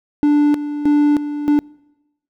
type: tone with tremolo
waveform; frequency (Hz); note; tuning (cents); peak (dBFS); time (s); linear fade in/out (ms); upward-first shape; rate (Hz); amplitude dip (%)
triangle; 293.7; D4; 0; -8; 0.23-1.59; 0; square; 1.6; 70
effects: noise-tail reverb RT60 1.0 s tail -26 dB re dry